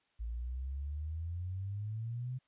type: exponential sweep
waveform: sine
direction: up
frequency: 55 to 130 Hz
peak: -36 dBFS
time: 0.19-2.39 s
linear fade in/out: 20 ms
effects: white hiss -75 dBFS RMS until 2.47 s + resampled to 8000 Hz